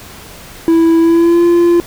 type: tone with pitch glide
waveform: triangle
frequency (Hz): 329.6 to 344.6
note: E4 to F4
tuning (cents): 0 to -23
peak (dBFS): -4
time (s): 0.68-1.8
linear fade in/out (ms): 0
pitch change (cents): +77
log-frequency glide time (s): 1-1.43
effects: pink hiss -34 dBFS RMS until 1.86 s